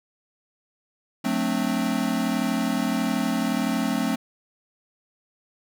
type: chord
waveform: square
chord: D dominant seventh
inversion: first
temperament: equal with one note detuned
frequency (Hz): 180.98 / 220 / 261.6 / 293.7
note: F#3 / A3 / C4 / D4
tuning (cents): -38 / 0 / 0 / 0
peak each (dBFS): -31 / -27 / -27 / -32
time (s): 1.24-4.16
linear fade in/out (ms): 10
effects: none